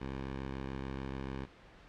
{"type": "tone", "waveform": "10% pulse", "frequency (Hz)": 66.9, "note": "C2", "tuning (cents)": 39, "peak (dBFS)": -30, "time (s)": [0, 1.46], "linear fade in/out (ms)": 20, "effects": ["pink hiss -57 dBFS RMS until 1.88 s", "low-pass 3000 Hz 12 dB/octave"]}